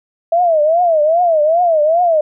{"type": "tone with vibrato", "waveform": "sine", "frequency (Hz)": 653, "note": "E5", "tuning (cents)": -17, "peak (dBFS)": -9, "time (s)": [0.32, 2.21], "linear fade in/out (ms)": 5, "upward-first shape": "triangle", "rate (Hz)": 2.5, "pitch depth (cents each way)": 190, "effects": []}